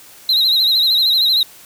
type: tone with vibrato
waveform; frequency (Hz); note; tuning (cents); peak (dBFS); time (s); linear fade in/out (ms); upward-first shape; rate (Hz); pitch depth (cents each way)
triangle; 3951; B7; 0; -10; 0.29-1.43; 2; sine; 13; 88
effects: white hiss -42 dBFS RMS until 1.65 s